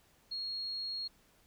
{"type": "tone", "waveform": "sine", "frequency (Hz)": 4292, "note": "C8", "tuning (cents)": 43, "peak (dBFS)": -36, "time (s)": [0.31, 1.08], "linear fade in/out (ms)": 10, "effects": ["pink hiss -67 dBFS RMS until 1.46 s"]}